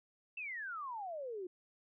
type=exponential sweep; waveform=sine; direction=down; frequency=2712 to 349.2 Hz; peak=-40 dBFS; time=0.37-1.47 s; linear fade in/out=5 ms; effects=none